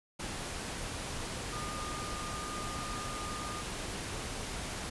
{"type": "tone in noise", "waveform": "sine", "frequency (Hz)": 1216, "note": "D#6", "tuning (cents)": -40, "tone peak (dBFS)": -41, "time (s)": [1.52, 3.62], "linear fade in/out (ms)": 10, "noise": "pink", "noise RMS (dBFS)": -39, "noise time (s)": [0.19, 4.9], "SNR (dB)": -5, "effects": ["resampled to 24000 Hz"]}